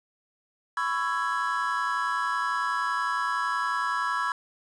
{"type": "chord", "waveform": "triangle", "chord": "C# minor seventh", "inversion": "third", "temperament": "just", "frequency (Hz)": [997.9, 1108.7, 1330.5, 1663.1], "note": ["B5", "C#6", "E6", "G#6"], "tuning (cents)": [18, 0, 16, 2], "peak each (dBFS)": -29, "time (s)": [0.77, 4.32], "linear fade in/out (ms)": 2, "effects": ["resampled to 22050 Hz", "8-bit"]}